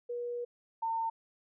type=tone pair in turn; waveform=sine; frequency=481.6 / 906.3 Hz; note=B4 / A#5; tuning=-44 / -49 cents; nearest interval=major seventh; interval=1095 cents; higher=second; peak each=-34 / -30 dBFS; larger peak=second; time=0.09-0.45 / 0.82-1.1 s; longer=first; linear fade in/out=10 ms; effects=none